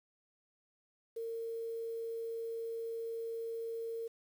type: tone with quantisation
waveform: sine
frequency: 457.3 Hz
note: A#4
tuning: 33 cents flat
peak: -37 dBFS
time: 1.16-4.08 s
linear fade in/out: 10 ms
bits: 10
effects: none